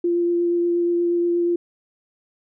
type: tone with vibrato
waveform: sine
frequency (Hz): 345.8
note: F4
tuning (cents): -17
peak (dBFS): -17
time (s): 0.04-1.56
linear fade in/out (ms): 5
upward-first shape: triangle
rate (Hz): 8.4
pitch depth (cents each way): 12
effects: none